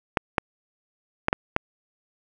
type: clicks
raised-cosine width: 0.5 ms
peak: -4 dBFS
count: 5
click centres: 0.172 / 0.382 / 1.284 / 1.329 / 1.564 s
effects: none